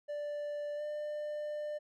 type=tone with pitch glide; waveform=triangle; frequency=587.3 to 597.6 Hz; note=D5 to D5; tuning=0 to +30 cents; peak=-34 dBFS; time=0.08-1.79 s; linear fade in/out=20 ms; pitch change=+30 cents; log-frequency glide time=0.76-0.82 s; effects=none